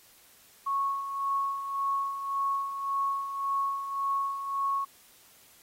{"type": "tone with tremolo", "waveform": "sine", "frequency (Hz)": 1103, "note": "C#6", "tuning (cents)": -9, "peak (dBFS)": -25, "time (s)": [0.66, 4.85], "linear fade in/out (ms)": 10, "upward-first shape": "sine", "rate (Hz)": 1.8, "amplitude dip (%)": 60, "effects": ["white hiss -58 dBFS RMS until 5.62 s", "AAC 48 kbps"]}